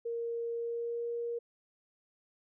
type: tone with pitch glide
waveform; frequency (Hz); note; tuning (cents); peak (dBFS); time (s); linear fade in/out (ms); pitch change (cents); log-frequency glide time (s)
sine; 466.2 to 470.8; A#4 to A#4; 0 to +17; -33; 0.05-1.39; 10; +17; 0.53-1.07
effects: none